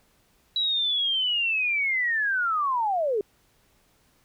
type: linear sweep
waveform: sine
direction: down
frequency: 3923 to 388.4 Hz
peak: -22 dBFS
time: 0.56-3.21 s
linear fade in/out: 2 ms
effects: pink hiss -64 dBFS RMS until 4.24 s